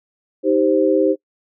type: chord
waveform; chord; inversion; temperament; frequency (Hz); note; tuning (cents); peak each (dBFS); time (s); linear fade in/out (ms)
sine; C minor; first; just; 314 / 392.4 / 523.3; Eb4 / G4 / C5; +16 / +2 / 0; -17; 0.43-1.16; 50
effects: noise-tail reverb RT60 0.1 s tail -23 dB re dry